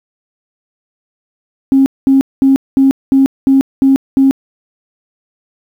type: tone bursts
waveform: sine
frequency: 270 Hz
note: C#4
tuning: 45 cents flat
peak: -4 dBFS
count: 8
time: 1.72-4.31 s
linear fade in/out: 0 ms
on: 140 ms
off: 210 ms
effects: tanh soft clip ceiling 0 dBFS + 7-bit